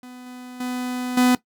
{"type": "tone with level steps", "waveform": "45% pulse", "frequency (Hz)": 250, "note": "B3", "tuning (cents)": 21, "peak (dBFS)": [-38, -36, -25, -14], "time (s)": [0.03, 1.35], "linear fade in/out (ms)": 2, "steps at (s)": [0.26, 0.6, 1.17], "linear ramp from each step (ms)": 5, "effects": ["noise-tail reverb RT60 0.1 s tail -17 dB re dry"]}